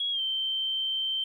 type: tone with pitch glide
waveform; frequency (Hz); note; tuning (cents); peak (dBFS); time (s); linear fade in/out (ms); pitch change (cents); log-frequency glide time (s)
triangle; 3322 to 3117; G#7 to G7; 0 to -11; -23; 0-1.24; 5; -111; 0.11-0.21
effects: tanh soft clip ceiling -25 dBFS